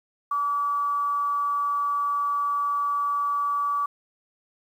sine tone with amplitude modulation, 1149 Hz, D6, 38 cents flat, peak -21 dBFS, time 0.31-3.86 s, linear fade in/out 5 ms, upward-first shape sine, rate 272 Hz, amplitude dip 25%, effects 9-bit

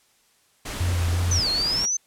pink noise, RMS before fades -32 dBFS, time 0.65-1.86 s, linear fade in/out 10 ms
sine tone with vibrato, 87.31 Hz, F2, in tune, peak -20 dBFS, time 0.8-1.4 s, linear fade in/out 5 ms, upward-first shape sine, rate 2.8 Hz, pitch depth 35 cents each way
sine exponential two-way sweep, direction down then up, 6272 to 4186 to 6272 Hz, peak -21 dBFS, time 1.31-1.97 s, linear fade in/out 5 ms, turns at 1.5 s
effects white hiss -62 dBFS RMS until 2.06 s + low-pass 11000 Hz 12 dB/octave

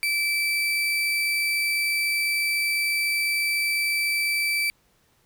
35% pulse tone, 2322 Hz, D7, 20 cents flat, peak -20 dBFS, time 0.03-4.7 s, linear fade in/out 0 ms, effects pink hiss -64 dBFS RMS until 5.25 s

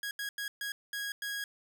sawtooth tone bursts at uneven times, 1649 Hz, G#6, 13 cents flat, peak -31 dBFS, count 6, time 0.03-0.11 / 0.19-0.29 / 0.38-0.48 / 0.61-0.72 / 0.93-1.12 / 1.22-1.44 s, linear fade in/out 2 ms, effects none

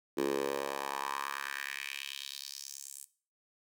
10% pulse tone with high-pass filter sweep, 69.3 Hz, C#2, in tune, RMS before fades -38 dBFS, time 0.17-3.05 s, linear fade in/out 10 ms, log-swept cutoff 340 to 8800 Hz, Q 2.8, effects noise-tail reverb RT60 0.4 s tail -17 dB re dry

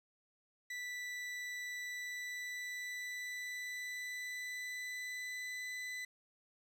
40% pulse tone with pitch glide, 1974 to 1998.1 Hz, B6 to B6, -1 to +20 cents, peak -40 dBFS, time 0.7-6.05 s, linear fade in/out 5 ms, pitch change +21 cents, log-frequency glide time 1.79-5.63 s, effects low-pass 11000 Hz 12 dB/octave + 11-bit

